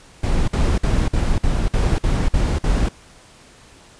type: noise bursts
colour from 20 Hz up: brown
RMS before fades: -17 dBFS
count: 9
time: 0.23-2.888 s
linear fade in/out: 5 ms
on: 250 ms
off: 51 ms
effects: pink hiss -47 dBFS RMS until 3.99 s + resampled to 22050 Hz